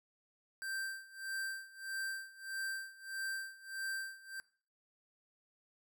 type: tone with tremolo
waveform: square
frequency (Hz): 1568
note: G6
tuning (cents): 0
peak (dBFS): -37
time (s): 0.62-4.4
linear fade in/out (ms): 0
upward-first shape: sine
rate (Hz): 1.6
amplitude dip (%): 90
effects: noise-tail reverb RT60 0.4 s tail -20 dB re dry